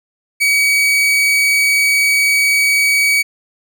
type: tone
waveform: 40% pulse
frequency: 2266 Hz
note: C#7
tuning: 37 cents sharp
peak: -10 dBFS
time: 0.4-3.23 s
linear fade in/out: 20 ms
effects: none